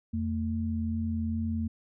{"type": "tone pair together", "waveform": "sine", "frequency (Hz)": [85.38, 224.4], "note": ["F2", "A3"], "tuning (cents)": [-39, 34], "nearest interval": "octave + perfect fourth", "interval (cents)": 1673, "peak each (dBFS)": [-31, -30], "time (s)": [0.13, 1.68], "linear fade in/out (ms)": 10, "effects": []}